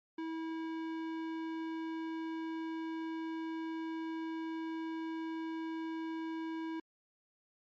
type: tone with tanh clipping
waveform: sine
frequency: 324 Hz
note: E4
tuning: 30 cents flat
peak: -39 dBFS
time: 0.18-6.8 s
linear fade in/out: 5 ms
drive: 17 dB
effects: MP3 48 kbps